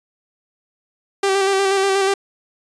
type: tone with vibrato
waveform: sawtooth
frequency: 390.1 Hz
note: G4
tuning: 8 cents flat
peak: -11 dBFS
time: 1.23-2.14 s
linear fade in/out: 5 ms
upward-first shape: square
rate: 8.3 Hz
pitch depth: 24 cents each way
effects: resampled to 22050 Hz